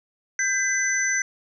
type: tone cluster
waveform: sine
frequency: 1580 / 2013 / 6040 Hz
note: G6 / B6 / F#8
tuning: +13 / +33 / +35 cents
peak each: -25 dBFS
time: 0.39-1.22 s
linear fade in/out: 2 ms
effects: none